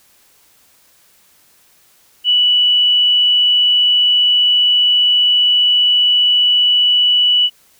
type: tone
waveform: sine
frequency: 2955 Hz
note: F#7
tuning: 3 cents flat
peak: -9 dBFS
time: 2.24-7.5 s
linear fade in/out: 50 ms
effects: white hiss -52 dBFS RMS until 7.79 s